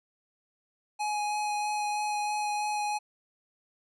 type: tone with vibrato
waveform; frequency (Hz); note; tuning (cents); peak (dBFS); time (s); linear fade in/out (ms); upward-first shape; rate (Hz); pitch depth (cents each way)
square; 837; G#5; +13; -29; 0.99-2.99; 20; sine; 3.1; 10
effects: resampled to 24000 Hz